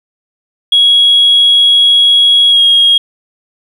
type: tone with pitch glide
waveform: sine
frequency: 3322 to 3272 Hz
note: G#7 to G#7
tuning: 0 to -26 cents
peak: -3 dBFS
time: 0.72-2.98 s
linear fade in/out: 5 ms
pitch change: -26 cents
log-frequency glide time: 2.5-2.6 s
effects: tanh soft clip ceiling 0 dBFS + 7-bit